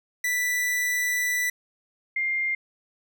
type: tone pair in turn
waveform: 45% pulse / sine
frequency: 1975.5 / 2110 Hz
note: B6 / C7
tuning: 0 / +14 cents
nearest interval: minor second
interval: 114 cents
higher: second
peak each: -23 dBFS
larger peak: neither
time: 0.24-1.5 / 2.16-2.55 s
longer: first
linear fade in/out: 5 ms
effects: none